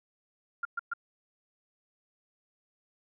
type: tone bursts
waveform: sine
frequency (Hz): 1396.9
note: F6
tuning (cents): 0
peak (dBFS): -29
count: 3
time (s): 0.63-0.936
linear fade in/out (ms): 5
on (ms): 22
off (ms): 120
effects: none